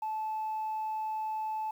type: tone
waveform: sine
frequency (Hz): 870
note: A5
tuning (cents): -20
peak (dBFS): -30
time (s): 0.02-1.71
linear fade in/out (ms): 5
effects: tanh soft clip ceiling -29 dBFS + 10-bit